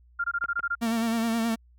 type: tone bursts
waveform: sine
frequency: 1396.9 Hz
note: F6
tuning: in tune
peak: -24 dBFS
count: 8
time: 0.19-0.753 s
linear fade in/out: 10 ms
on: 52 ms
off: 21 ms
type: clicks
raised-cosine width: 0.5 ms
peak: -24 dBFS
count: 2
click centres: 0.441 / 0.594 s
type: tone with vibrato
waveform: 45% pulse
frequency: 228.4 Hz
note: A#3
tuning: 35 cents flat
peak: -24 dBFS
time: 0.81-1.56 s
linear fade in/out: 20 ms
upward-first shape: sine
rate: 9.5 Hz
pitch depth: 42 cents each way
effects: added 60 Hz sine -54 dBFS peak until 1.78 s